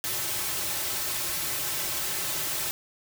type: noise with comb filter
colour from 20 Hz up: white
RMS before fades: -30 dBFS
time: 0.04-2.71 s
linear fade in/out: 0 ms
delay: 4.2 ms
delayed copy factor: -0.8
effects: none